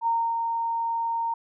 sine tone with ADSR envelope, 922 Hz, A#5, 19 cents flat, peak -20 dBFS, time 0.01-1.34 s, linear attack 57 ms, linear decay 280 ms, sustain -4 dB, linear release 5 ms, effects none

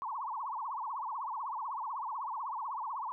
sine tone with vibrato, 987.8 Hz, B5, in tune, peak -35 dBFS, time 0.02-3.12 s, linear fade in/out 0 ms, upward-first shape triangle, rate 16 Hz, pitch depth 290 cents each way, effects none

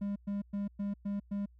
triangle tone bursts, 201.5 Hz, G3, 48 cents sharp, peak -30 dBFS, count 6, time 0.01-1.46 s, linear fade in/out 10 ms, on 150 ms, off 110 ms, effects added 60 Hz sine -57 dBFS peak until 1.59 s

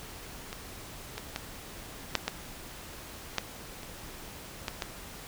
clicks, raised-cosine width 0.2 ms, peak -20 / -18 / -15 / -7 / -11 / -30 / -9 / -26 / -14 / -14 dBFS, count 10, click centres 0.529 / 1.18 / 1.361 / 2.153 / 2.28 / 2.933 / 3.383 / 3.832 / 4.682 / 4.822 s, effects pink hiss -45 dBFS RMS until 5.27 s

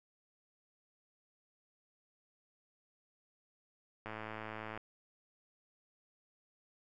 click train, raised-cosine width 0.5 ms, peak -28 dBFS, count 79, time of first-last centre 4.06-4.776 s, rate 109 Hz, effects none

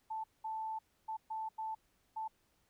sine tone bursts at uneven times, 880 Hz, A5, in tune, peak -37 dBFS, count 6, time 0.1-0.24 / 0.44-0.79 / 1.08-1.17 / 1.3-1.49 / 1.58-1.75 / 2.16-2.28 s, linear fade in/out 10 ms, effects pink hiss -75 dBFS RMS until 2.69 s

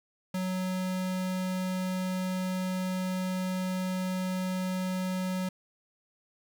square tone, 185.2 Hz, F#3, 2 cents sharp, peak -30 dBFS, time 0.34-5.49 s, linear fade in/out 5 ms, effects 10-bit

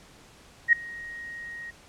sine tone with ADSR envelope, 1878 Hz, A#6, 12 cents sharp, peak -12 dBFS, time 0.68-1.71 s, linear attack 47 ms, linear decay 5 ms, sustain -24 dB, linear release 13 ms, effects pink hiss -53 dBFS RMS until 1.88 s + low-pass 9000 Hz 12 dB/octave

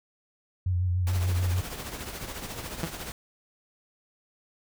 sine tone with vibrato, 90.1 Hz, F#2, 45 cents flat, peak -23 dBFS, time 0.66-1.61 s, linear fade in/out 5 ms, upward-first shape sine, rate 6.8 Hz, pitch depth 41 cents each way
pink noise with tremolo, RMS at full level -35 dBFS, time 1.07-3.12 s, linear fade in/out 0 ms, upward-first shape triangle, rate 14 Hz, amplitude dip 60%
sawtooth tone with exponential decay, 164.81 Hz, E3, in tune, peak -21 dBFS, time 2.83-2.91 s, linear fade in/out 5 ms, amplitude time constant 16 ms
effects none

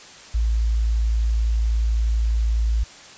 sine tone, 55.9 Hz, A1, 28 cents sharp, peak -17 dBFS, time 0.34-2.84 s, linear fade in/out 10 ms, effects white hiss -43 dBFS RMS until 3.17 s + resampled to 16000 Hz

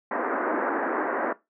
pink band-pass noise, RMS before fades -27 dBFS, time 0.11-1.33 s, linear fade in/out 5 ms, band 260 to 1800 Hz, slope 48 dB/octave, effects noise-tail reverb RT60 0.2 s tail -18 dB re dry

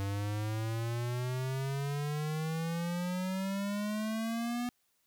square exponential sweep, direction up, 98 to 245.6 Hz, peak -33 dBFS, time 0-4.69 s, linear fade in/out 0 ms, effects white hiss -75 dBFS RMS until 5.06 s

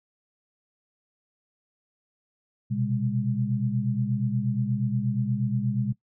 sine tone cluster, 121.6 / 130 / 203.3 Hz, B2 / C3 / G#3, -26 / -11 / -37 cents, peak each -28 dBFS, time 2.7-5.93 s, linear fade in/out 20 ms, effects noise-tail reverb RT60 0.1 s tail -18 dB re dry

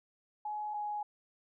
sine tone pair in turn, 843 / 835.2 Hz, G#5 / G#5, +26 / +10 cents, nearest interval unison, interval 16 cents, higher first, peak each -35 / -34 dBFS, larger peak second, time 0.45-0.74 / 0.74-1.03 s, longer neither, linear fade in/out 5 ms, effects none

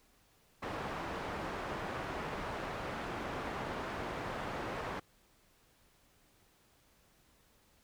white low-pass noise, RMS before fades -40 dBFS, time 0.62-5 s, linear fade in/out 10 ms, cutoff 1200 Hz, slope 12 dB/octave, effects pink hiss -68 dBFS RMS until 7.83 s

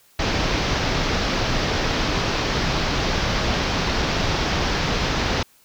pink low-pass noise, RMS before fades -22 dBFS, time 0.19-5.43 s, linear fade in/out 5 ms, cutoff 5800 Hz, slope 48 dB/octave, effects white hiss -56 dBFS RMS until 5.64 s

